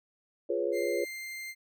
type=chord; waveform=sine; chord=C# dominant seventh; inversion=first; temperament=equal; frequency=349.2 / 415.3 / 493.9 / 554.4 Hz; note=E#4 / G#4 / B4 / C#5; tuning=0 / 0 / 0 / 0 cents; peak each=-33 dBFS; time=0.49-1.05 s; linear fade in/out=10 ms
type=tone; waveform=40% pulse; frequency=2096 Hz; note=C7; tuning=2 cents sharp; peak=-37 dBFS; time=0.72-1.55 s; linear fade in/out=50 ms
effects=none